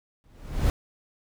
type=noise with exponential growth; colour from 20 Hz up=brown; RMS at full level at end=-19 dBFS; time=0.24-0.7 s; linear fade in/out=0 ms; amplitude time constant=100 ms; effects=none